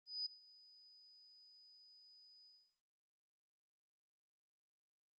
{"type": "tone with ADSR envelope", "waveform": "sine", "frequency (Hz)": 4978, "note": "D#8", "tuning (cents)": 0, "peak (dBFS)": -37, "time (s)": [0.06, 2.74], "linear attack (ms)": 200, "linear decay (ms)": 7, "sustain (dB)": -24, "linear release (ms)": 270, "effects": ["noise-tail reverb RT60 0.7 s tail -21 dB re dry", "Opus 32 kbps"]}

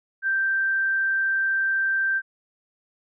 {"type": "tone", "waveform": "sine", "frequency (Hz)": 1568, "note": "G6", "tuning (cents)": 0, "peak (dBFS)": -20, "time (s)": [0.22, 2.22], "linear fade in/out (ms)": 50, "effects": []}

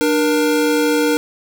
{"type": "tone pair together", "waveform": "square", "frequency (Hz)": [298.2, 473.3], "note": ["D4", "A#4"], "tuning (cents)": [27, 26], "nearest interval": "minor sixth", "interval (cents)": 799, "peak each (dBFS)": -17, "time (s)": [0.01, 1.17], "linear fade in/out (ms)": 0, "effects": []}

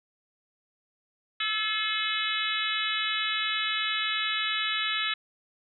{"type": "harmonic tone with a mistuned harmonic", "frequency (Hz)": 428.6, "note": "A4", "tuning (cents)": -45, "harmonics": [3, 4, 5, 6, 7, 8, 9], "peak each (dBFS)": [-34, -34, -34, -34, -34, -34, -34], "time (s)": [1.4, 5.14], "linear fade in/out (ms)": 5, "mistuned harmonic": 3, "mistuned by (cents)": 38, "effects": []}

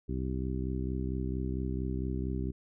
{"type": "harmonic tone", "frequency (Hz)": 64.4, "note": "C2", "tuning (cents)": -27, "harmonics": [1, 2, 3, 4, 5, 6], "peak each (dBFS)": [-34, -37, -39, -40, -41, -42], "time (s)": [0.08, 2.52], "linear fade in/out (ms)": 20, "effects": []}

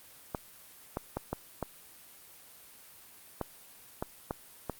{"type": "clicks", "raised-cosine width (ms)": 1, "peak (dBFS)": -18, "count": 9, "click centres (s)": [0.348, 0.971, 1.17, 1.33, 1.627, 3.413, 4.025, 4.309, 4.697], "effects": ["white hiss -54 dBFS RMS until 4.79 s", "Opus 32 kbps"]}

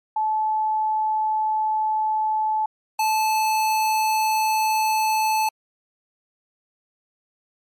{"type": "tone pair in turn", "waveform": ["sine", "square"], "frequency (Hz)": [866, 870.6], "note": ["A5", "A5"], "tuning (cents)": [-28, -19], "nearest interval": "unison", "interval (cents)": 9, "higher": "second", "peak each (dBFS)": -19, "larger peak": "neither", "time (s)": [[0.16, 2.66], [2.99, 5.49]], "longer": "neither", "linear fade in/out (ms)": 5, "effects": ["MP3 64 kbps"]}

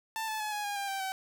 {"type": "tone with pitch steps", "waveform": "sawtooth", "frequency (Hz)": [888, 869.2, 850.8, 832.9, 815.2, 798, 781.1, 764.6], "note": ["A5", "A5", "G#5", "G#5", "G#5", "G5", "G5", "G5"], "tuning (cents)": [16, -21, 42, 5, -32, 31, -6, -43], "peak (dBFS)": -29, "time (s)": [0.16, 1.12], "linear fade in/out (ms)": 0, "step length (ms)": 120, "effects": []}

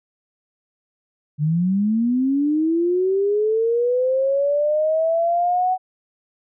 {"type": "linear sweep", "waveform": "sine", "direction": "up", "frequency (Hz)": [144.1, 750], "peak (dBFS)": -16, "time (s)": [1.38, 5.78], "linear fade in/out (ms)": 50, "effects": []}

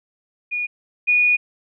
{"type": "tone pair in turn", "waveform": "sine", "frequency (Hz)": [2446, 2457], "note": ["D#7", "D#7"], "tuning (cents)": [-30, -22], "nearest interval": "unison", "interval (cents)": 8, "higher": "second", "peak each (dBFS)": [-21, -13], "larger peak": "second", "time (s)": [[0.51, 0.67], [1.07, 1.37]], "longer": "second", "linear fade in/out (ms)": 20, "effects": []}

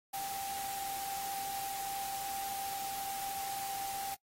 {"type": "tone in noise", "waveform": "sine", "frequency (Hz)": 787, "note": "G5", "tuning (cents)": 7, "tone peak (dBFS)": -38, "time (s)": [0.13, 4.15], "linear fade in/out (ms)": 10, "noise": "white", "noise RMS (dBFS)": -43, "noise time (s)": [0.13, 4.15], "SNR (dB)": 2, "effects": ["noise-tail reverb RT60 0.1 s tail -22 dB re dry", "AAC 48 kbps"]}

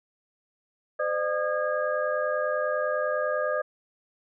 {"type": "tone cluster", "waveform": "sine", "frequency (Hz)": [513, 603, 1223, 1638], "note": ["C5", "D5", "D#6", "G#6"], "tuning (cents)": [-34, 46, -30, -24], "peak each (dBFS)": [-30, -27, -32, -33], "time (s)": [0.99, 3.62], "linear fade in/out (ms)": 10, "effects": []}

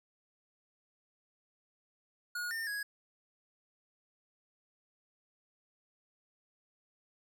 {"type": "tone with pitch steps", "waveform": "square", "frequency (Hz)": [1444, 1810, 1662], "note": ["F#6", "A6", "G#6"], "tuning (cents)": [-43, 48, 1], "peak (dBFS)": -36, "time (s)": [2.35, 2.83], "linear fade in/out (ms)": 5, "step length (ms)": 160, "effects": []}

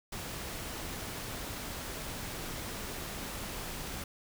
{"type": "noise", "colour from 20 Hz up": "pink", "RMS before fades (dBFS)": -40, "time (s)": [0.12, 4.04], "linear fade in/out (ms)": 5, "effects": []}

